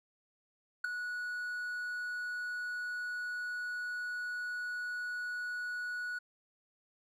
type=tone with ADSR envelope; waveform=triangle; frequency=1466 Hz; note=F#6; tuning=16 cents flat; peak=-24 dBFS; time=0.84-6.19 s; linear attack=7 ms; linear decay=4 ms; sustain=-10 dB; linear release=10 ms; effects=none